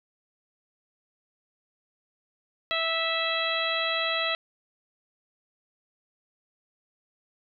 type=harmonic tone; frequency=656 Hz; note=E5; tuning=9 cents flat; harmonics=1 / 2 / 3 / 4 / 5 / 6; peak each=-32 / -32 / -32 / -32 / -32 / -32 dBFS; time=2.71-4.35 s; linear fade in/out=0 ms; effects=none